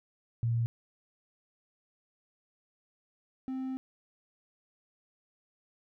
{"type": "tone pair in turn", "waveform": ["sine", "triangle"], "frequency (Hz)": [116.54, 261.6], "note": ["A#2", "C4"], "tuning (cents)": [0, 0], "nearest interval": "octave + major second", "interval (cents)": 1400, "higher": "second", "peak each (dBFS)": [-26, -31], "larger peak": "first", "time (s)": [[0.43, 0.66], [3.48, 3.77]], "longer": "second", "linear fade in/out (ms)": 0, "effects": []}